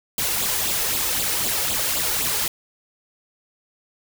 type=noise with flanger; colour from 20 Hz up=white; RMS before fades=-23 dBFS; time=0.18-2.48 s; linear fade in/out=2 ms; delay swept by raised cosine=0.25 to 2.35 ms; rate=3.9 Hz; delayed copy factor=+0.65; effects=none